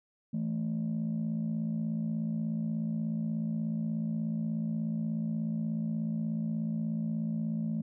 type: tone pair together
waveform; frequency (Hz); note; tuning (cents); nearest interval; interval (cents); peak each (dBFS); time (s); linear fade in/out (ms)
sine; 163.4 / 220; E3 / A3; -15 / 0; perfect fourth; 515; -32 / -30; 0.33-7.82; 10
effects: tanh soft clip ceiling -26 dBFS